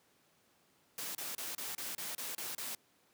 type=noise bursts; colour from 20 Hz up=white; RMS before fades=-41 dBFS; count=9; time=0.98-2.75 s; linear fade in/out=2 ms; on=170 ms; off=30 ms; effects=pink hiss -70 dBFS RMS until 3.13 s + high-pass 150 Hz 12 dB/octave